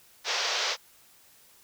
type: band-pass noise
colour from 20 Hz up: white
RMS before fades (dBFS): -29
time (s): 0.24-0.77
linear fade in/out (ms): 50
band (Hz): 420 to 5900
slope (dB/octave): 48
effects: white hiss -58 dBFS RMS until 1.63 s

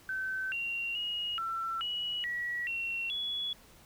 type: tone with pitch steps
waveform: sine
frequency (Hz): 1535 / 2758 / 2881 / 1343 / 2923 / 1927 / 2728 / 3387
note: G6 / F7 / F#7 / E6 / F#7 / B6 / F7 / G#7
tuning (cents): -37 / -22 / -47 / +32 / -22 / -43 / -41 / +33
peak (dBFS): -32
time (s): 0.09-3.53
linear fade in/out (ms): 2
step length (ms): 430
effects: pink hiss -58 dBFS RMS until 3.85 s

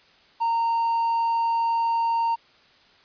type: tone with hard clipping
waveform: triangle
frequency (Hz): 922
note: A#5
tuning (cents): -19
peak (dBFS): -21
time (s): 0.4-2.36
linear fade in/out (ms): 20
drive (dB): 5
effects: white hiss -56 dBFS RMS until 3.04 s + resampled to 11025 Hz

